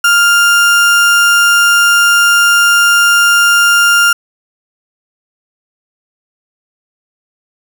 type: tone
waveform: 35% pulse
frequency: 1400 Hz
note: F6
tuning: 4 cents sharp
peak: -4 dBFS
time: 0.04-4.13 s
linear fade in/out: 5 ms
effects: none